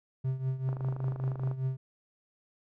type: tone with tremolo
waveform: triangle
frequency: 131.3 Hz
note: C3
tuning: 6 cents sharp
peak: -24 dBFS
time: 0.24-1.77 s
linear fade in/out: 10 ms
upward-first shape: triangle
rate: 5.1 Hz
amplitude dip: 80%
type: click train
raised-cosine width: 1 ms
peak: -28 dBFS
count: 22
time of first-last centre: 0.69-1.514 s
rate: 25.5 Hz
effects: none